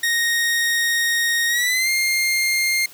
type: tone with pitch glide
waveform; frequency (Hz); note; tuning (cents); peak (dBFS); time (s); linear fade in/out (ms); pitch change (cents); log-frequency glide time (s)
sawtooth; 1864.7 to 2117; A#6 to C7; 0 to +20; -14; 0.03-2.86; 5; +220; 1.48-1.9
effects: white hiss -44 dBFS RMS until 2.93 s